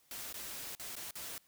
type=noise with dropouts; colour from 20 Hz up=white; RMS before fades=-44 dBFS; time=0.11-1.38 s; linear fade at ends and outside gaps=1 ms; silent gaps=0.327-0.341 / 0.751-0.797 / 0.954-0.965 / 1.109-1.154 s; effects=white hiss -69 dBFS RMS until 1.47 s